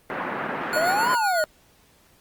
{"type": "band-pass noise", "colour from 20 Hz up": "white", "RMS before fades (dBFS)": -29, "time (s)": [0.1, 1.15], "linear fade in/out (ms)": 0, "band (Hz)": [150, 1800], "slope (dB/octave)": 24}
{"type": "tone with tremolo", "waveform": "square", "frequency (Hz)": 1447, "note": "F#6", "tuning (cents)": -39, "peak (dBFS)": -23, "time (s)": [0.73, 1.44], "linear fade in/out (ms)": 0, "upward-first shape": "triangle", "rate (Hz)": 7.9, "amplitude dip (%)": 50}
{"type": "exponential two-way sweep", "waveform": "triangle", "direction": "up then down", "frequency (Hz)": [600, 1039, 600], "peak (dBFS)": -19, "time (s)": [0.76, 1.44], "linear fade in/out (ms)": 0, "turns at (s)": 1.11}
{"effects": ["pink hiss -58 dBFS RMS until 2.2 s", "Opus 32 kbps"]}